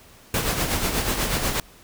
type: noise with tremolo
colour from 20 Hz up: pink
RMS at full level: -22 dBFS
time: 0.34-1.6 s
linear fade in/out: 2 ms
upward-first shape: sine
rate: 8.2 Hz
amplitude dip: 50%
effects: pink hiss -50 dBFS RMS until 1.83 s